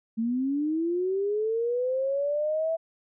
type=linear sweep; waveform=sine; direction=up; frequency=220 to 660 Hz; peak=-24 dBFS; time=0.17-2.77 s; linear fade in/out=20 ms; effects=none